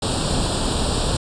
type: noise with comb filter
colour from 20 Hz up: pink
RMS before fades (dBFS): -21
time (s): 0.02-1.17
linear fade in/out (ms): 5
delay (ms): 0.24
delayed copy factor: +0.85
effects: resampled to 22050 Hz